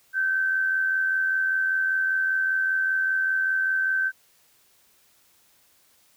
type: tone with amplitude modulation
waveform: sine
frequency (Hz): 1546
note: G6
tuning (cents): -24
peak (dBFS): -19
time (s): 0.13-4.12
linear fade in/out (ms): 50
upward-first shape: sine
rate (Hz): 85.1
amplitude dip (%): 40
effects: white hiss -61 dBFS RMS until 6.16 s